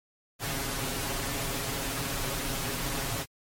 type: noise with comb filter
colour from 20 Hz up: pink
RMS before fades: -32 dBFS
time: 0.39-3.26 s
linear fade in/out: 50 ms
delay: 7.3 ms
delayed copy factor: +0.7
effects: MP3 64 kbps